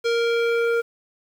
square tone with low-pass filter sweep, 466.2 Hz, A#4, in tune, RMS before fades -21 dBFS, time 0.04-0.82 s, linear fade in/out 20 ms, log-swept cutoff 4800 to 1600 Hz, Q 1.3, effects 8-bit

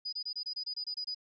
sine tone bursts, 4947 Hz, D#8, 11 cents flat, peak -34 dBFS, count 11, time 0.05-1.147 s, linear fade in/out 10 ms, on 77 ms, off 25 ms, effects none

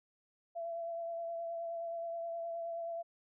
sine tone with vibrato, 673 Hz, E5, 36 cents sharp, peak -37 dBFS, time 0.55-3.03 s, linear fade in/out 20 ms, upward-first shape sine, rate 9.5 Hz, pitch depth 19 cents each way, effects none

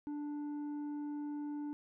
triangle tone with tanh clipping, 293.7 Hz, D4, in tune, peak -39 dBFS, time 0.07-1.73 s, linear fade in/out 0 ms, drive 10 dB, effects none

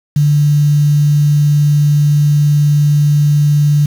sine tone with quantisation, 146.83 Hz, D3, in tune, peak -7 dBFS, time 0.16-3.86 s, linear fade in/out 5 ms, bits 5, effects none

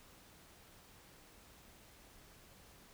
silence, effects pink hiss -61 dBFS RMS until 2.93 s

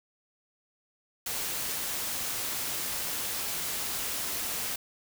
white noise, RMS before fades -33 dBFS, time 1.26-4.76 s, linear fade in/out 5 ms, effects none

